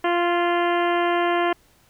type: harmonic tone with a mistuned harmonic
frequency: 347.1 Hz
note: F4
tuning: 11 cents flat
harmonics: 1 / 2 / 3 / 4 / 5 / 6 / 7 / 8 / 9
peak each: -22 / -23 / -26 / -31 / -30 / -33 / -38 / -36 / -37 dBFS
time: 0.04-1.53 s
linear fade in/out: 5 ms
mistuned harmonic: 3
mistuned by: +15 cents
effects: pink hiss -58 dBFS RMS until 1.89 s